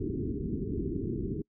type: low-pass noise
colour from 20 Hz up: white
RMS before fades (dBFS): -33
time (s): 0-1.42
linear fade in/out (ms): 10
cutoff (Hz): 410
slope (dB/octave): 96
effects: noise-tail reverb RT60 0.1 s tail -26 dB re dry